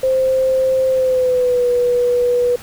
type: tone with pitch glide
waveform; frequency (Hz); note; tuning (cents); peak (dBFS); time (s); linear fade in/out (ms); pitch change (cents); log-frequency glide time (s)
sine; 523.3 to 488.3; C5 to B4; 0 to -20; -12; 0.03-2.56; 5; -120; 0.9-1.67
effects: pink hiss -37 dBFS RMS until 2.62 s

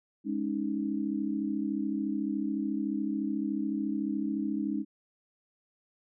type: chord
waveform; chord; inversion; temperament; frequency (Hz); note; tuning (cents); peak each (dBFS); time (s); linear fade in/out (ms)
sine; Ab suspended fourth; none; equal; 207.7 / 277.2 / 311.1; Ab3 / Db4 / Eb4; 0 / 0 / 0; -33; 0.24-4.85; 50
effects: none

